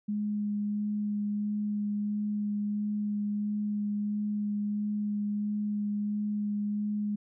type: tone with vibrato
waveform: sine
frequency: 207.7 Hz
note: G#3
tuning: in tune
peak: -28 dBFS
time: 0.08-7.16 s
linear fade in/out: 10 ms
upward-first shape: sine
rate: 1.5 Hz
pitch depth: 10 cents each way
effects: none